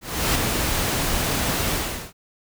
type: noise with ADSR envelope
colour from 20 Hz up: pink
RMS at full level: -19 dBFS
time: 0.01-2.13 s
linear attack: 340 ms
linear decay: 6 ms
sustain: -4 dB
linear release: 410 ms
effects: none